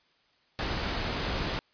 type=noise; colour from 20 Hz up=pink; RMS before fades=-31 dBFS; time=0.59-1.59 s; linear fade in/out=0 ms; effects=white hiss -67 dBFS RMS until 1.73 s + resampled to 11025 Hz